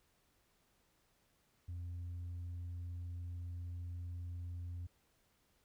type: tone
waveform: sine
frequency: 87.31 Hz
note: F2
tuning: in tune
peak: -39 dBFS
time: 1.68-4.87 s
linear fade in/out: 10 ms
effects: tanh soft clip ceiling -40 dBFS + pink hiss -75 dBFS RMS until 5.64 s